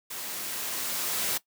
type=noise with level ramp; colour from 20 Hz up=white; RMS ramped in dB=-37 to -28 dBFS; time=0.1-1.38 s; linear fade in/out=10 ms; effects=noise-tail reverb RT60 0.1 s tail -18 dB re dry + high-pass 150 Hz 12 dB/octave